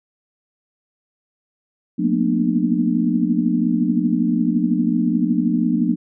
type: tone cluster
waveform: sine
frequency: 179.7 / 222.9 / 236.4 / 248.4 / 301 Hz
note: F3 / A3 / A#3 / B3 / D4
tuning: +50 / +23 / +24 / +10 / +43 cents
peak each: -22 dBFS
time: 1.98-5.96 s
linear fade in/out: 20 ms
effects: none